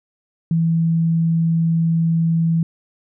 sine tone, 164.81 Hz, E3, in tune, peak -14 dBFS, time 0.51-2.63 s, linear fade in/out 2 ms, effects none

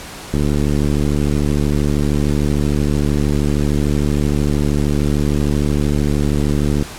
click train, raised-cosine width 3 ms, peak -5 dBFS, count 475, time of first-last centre 0.34-6.824 s, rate 73.1 Hz, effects pink hiss -32 dBFS RMS until 6.98 s + low-pass 11000 Hz 12 dB/octave

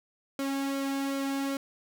sawtooth tone with flanger, 274.5 Hz, C#4, 17 cents flat, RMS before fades -31 dBFS, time 0.39-1.57 s, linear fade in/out 2 ms, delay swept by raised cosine 1.1 to 2.1 ms, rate 2.6 Hz, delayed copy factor -0.55, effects none

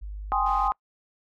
sine tone, 50.7 Hz, G#1, 41 cents flat, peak -33 dBFS, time 0.01-0.71 s, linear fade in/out 20 ms
sine chord, Ab major seventh, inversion third, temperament equal, 784 / 830.6 / 1046.5 / 1244.5 Hz, G5 / Ab5 / C6 / Eb6, 0 / 0 / 0 / 0 cents, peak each -27 dBFS, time 0.32-0.72 s, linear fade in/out 0 ms
white noise, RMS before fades -41 dBFS, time 0.46-0.68 s, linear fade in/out 2 ms
effects noise-tail reverb RT60 0.1 s tail -26 dB re dry + low-pass 3000 Hz 12 dB/octave

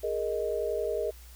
sine chord, Ab suspended second, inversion none, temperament equal, 415.3 / 466.2 / 622.3 Hz, Ab4 / Bb4 / Eb5, 0 / 0 / 0 cents, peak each -32 dBFS, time 0.03-1.11 s, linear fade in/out 10 ms, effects added 60 Hz sine -47 dBFS peak until 1.35 s + white hiss -55 dBFS RMS until 1.35 s

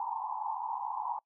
white band-pass noise, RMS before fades -36 dBFS, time 0-1.19 s, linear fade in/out 2 ms, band 810 to 1000 Hz, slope 96 dB/octave, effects noise-tail reverb RT60 0.1 s tail -24 dB re dry

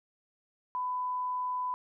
sine tone, 1000 Hz, B5, 21 cents sharp, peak -30 dBFS, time 0.75-1.74 s, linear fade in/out 0 ms, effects none

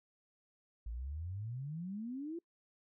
sine exponential sweep, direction up, 53 to 349.2 Hz, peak -39 dBFS, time 0.86-2.39 s, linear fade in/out 5 ms, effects noise-tail reverb RT60 0.1 s tail -26 dB re dry

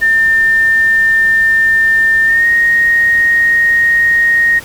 sine tone with pitch glide, 1800 to 1864.6 Hz, A6 to A#6, +39 to 0 cents, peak -7 dBFS, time 0.01-4.6 s, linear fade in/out 20 ms, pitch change +61 cents, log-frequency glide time 2.26-2.46 s, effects pink hiss -32 dBFS RMS until 4.64 s

